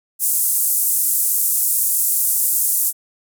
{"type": "band-pass noise", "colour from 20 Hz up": "white", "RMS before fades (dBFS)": -18, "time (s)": [0.19, 2.93], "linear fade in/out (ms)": 50, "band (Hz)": [8300, 15000], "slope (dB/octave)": 24, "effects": []}